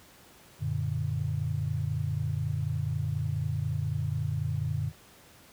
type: chord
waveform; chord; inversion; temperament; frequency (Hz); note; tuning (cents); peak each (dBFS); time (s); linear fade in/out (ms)
sine; Gb augmented; none; equal; 92.5 / 116.54 / 146.83; Gb2 / Bb2 / D3; 0 / 0 / 0; -32 / -32 / -31; 0.59-4.92; 50
effects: pink hiss -55 dBFS RMS until 5.52 s + high-pass 60 Hz 12 dB/octave